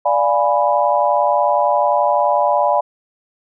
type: chord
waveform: sine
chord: D diminished seventh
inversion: none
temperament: equal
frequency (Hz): 587.3 / 698.5 / 830.6 / 987.8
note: D5 / F5 / Ab5 / Cb6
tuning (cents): 0 / 0 / 0 / 0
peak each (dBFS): -17 / -19 / -18 / -18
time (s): 0.05-2.81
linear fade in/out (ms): 10
effects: none